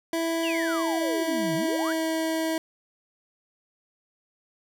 25% pulse tone with pitch glide, 329.9 to 322.2 Hz, E4 to E4, +1 to -39 cents, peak -21 dBFS, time 0.13-2.58 s, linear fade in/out 2 ms, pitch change -40 cents, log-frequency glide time 0.55-2.04 s
sine exponential two-way sweep, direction down then up, 3062 to 146.83 to 1747 Hz, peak -30 dBFS, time 0.43-1.93 s, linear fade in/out 5 ms, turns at 1.55 s
effects none

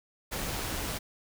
pink noise with amplitude modulation, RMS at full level -33 dBFS, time 0.31-0.99 s, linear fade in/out 20 ms, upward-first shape sine, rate 142 Hz, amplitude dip 25%, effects none

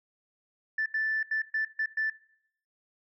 sine tone bursts at uneven times, 1760 Hz, A6, in tune, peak -25 dBFS, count 6, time 0.78-0.86 / 0.94-1.23 / 1.31-1.42 / 1.54-1.65 / 1.79-1.86 / 1.97-2.1 s, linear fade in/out 5 ms, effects noise-tail reverb RT60 0.7 s tail -20 dB re dry + tanh soft clip ceiling -21 dBFS

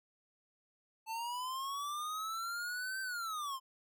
square linear two-way sweep, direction up then down, 880 to 1560 to 1027 Hz, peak -38 dBFS, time 1.06-3.6 s, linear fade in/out 50 ms, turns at 3.01 s, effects none

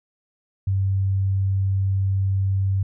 sine tone, 96.8 Hz, G2, 21 cents flat, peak -18 dBFS, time 0.67-2.83 s, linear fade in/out 5 ms, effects none

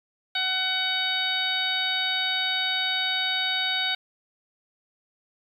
harmonic tone, 750 Hz, F#5, 23 cents sharp, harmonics 1 / 2 / 3 / 4 / 5 / 6, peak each -34 / -30 / -31 / -32 / -27 / -36 dBFS, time 0.35-3.95 s, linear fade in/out 5 ms, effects 9-bit

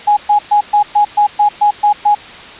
sine tone bursts, 830.6 Hz, G#5, in tune, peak -6 dBFS, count 10, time 0.07-2.15 s, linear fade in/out 10 ms, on 100 ms, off 120 ms, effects white hiss -32 dBFS RMS until 2.59 s + resampled to 8000 Hz

